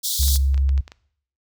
pink high-pass noise, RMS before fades -24 dBFS, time 0.03-0.38 s, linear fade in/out 20 ms, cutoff 3400 Hz, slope 96 dB/octave
sine tone, 68 Hz, C#2, 33 cents flat, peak -16 dBFS, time 0.19-0.81 s, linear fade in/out 10 ms
clicks, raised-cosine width 0.2 ms, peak -22 dBFS, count 9, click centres 0.232 / 0.282 / 0.358 / 0.544 / 0.578 / 0.692 / 0.778 / 0.879 / 0.919 s
effects noise-tail reverb RT60 0.6 s tail -20 dB re dry

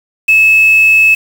sine tone with quantisation, 2600 Hz, E7, 24 cents flat, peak -4 dBFS, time 0.28-1.15 s, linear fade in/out 10 ms, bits 4, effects none

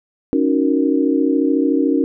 sine chord, D# minor seventh, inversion third, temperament equal, 277.2 / 311.1 / 370 / 466.2 Hz, C#4 / D#4 / F#4 / A#4, 0 / 0 / 0 / 0 cents, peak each -16 / -18 / -22 / -22 dBFS, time 0.33-2.04 s, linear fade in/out 0 ms, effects none

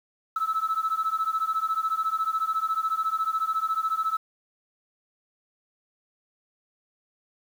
sine beating tone pair, 1299 / 1313 Hz, E6 / E6, -26 / -7 cents, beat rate 14 Hz, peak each -26 dBFS, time 0.36-4.17 s, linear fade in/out 5 ms, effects tanh soft clip ceiling -18 dBFS + 8-bit

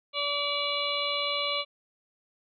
harmonic tone, 576 Hz, D5, 34 cents flat, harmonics 1 / 2 / 4 / 5 / 6 / 7, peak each -34 / -34 / -34 / -34 / -34 / -34 dBFS, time 0.13-1.65 s, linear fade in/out 50 ms, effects none

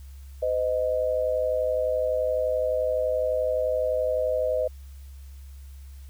sine tone pair together, 510.6 / 622.3 Hz, C5 / D#5, -42 / 0 cents, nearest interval minor third, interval 342 cents, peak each -25 dBFS, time 0.42-4.68 s, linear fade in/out 10 ms, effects added 68 Hz sine -40 dBFS peak until 6.09 s + white hiss -59 dBFS RMS until 6.09 s

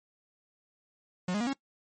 45% pulse tone with pitch steps, 180.8 / 207.7 / 238.6 / 274 Hz, F#3 / G#3 / A#3 / C#4, -40 / 0 / +41 / -20 cents, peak -28 dBFS, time 1.28-1.532 s, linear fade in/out 5 ms, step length 63 ms, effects noise-tail reverb RT60 0.1 s tail -21 dB re dry + MP3 32 kbps

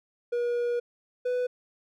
triangle tone pair in turn, 480 / 496.6 Hz, B4 / B4, -49 / +9 cents, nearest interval minor second, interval 58 cents, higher second, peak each -23 dBFS, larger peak neither, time 0.32-0.8 / 1.25-1.47 s, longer first, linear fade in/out 10 ms, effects none

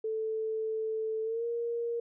sine tone with pitch glide, 440 to 468.9 Hz, A4 to A#4, 0 to +10 cents, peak -30 dBFS, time 0.04-2 s, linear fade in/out 5 ms, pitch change +110 cents, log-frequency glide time 1.23-1.45 s, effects none

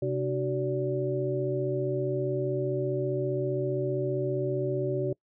sine tone cluster, 132.1 / 302.2 / 377.4 / 577 Hz, C3 / D4 / F#4 / D5, +17 / +50 / +34 / -31 cents, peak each -31 / -36 / -29 / -33 dBFS, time 0.02-5.13 s, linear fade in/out 5 ms, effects noise-tail reverb RT60 0.1 s tail -25 dB re dry

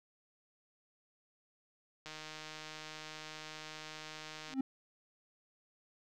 click train, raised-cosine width 0.2 ms, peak -29 dBFS, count 385, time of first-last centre 2.06-4.537 s, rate 155 Hz
triangle tone with exponential growth, 265.8 Hz, C4, 27 cents sharp, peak -25 dBFS, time 4.47-4.61 s, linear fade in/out 5 ms, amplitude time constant 30 ms
effects none

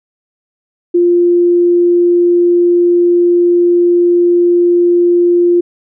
sine tone, 349.2 Hz, F4, in tune, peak -6 dBFS, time 0.94-5.61 s, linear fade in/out 10 ms, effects none

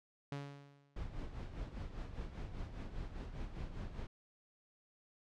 sawtooth tone with exponential decay, 141.5 Hz, C#3, 36 cents sharp, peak -35 dBFS, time 0.32-1.06 s, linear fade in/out 2 ms, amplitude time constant 160 ms
brown noise with tremolo, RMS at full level -42 dBFS, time 0.96-4.07 s, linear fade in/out 5 ms, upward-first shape sine, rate 5 Hz, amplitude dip 60%
effects low-pass 5000 Hz 12 dB/octave

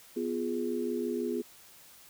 sine chord, F diminished, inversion second, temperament equal with one note detuned, 248.2 / 349.2 / 415.3 Hz, Cb4 / F4 / Ab4, +9 / 0 / 0 cents, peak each -34 dBFS, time 0.16-1.42 s, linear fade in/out 10 ms, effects white hiss -55 dBFS RMS until 2.09 s

